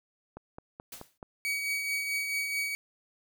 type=click train; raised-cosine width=1 ms; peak=-28 dBFS; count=5; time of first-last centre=0.37-1.228 s; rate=4.66 Hz
type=noise with exponential decay; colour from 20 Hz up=white; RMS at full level=-40 dBFS; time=0.92-1.18 s; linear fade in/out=5 ms; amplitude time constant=55 ms
type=tone with tremolo; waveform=40% pulse; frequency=2261 Hz; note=C#7; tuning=34 cents sharp; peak=-27 dBFS; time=1.45-2.75 s; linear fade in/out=0 ms; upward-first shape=triangle; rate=4.6 Hz; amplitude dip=45%
effects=none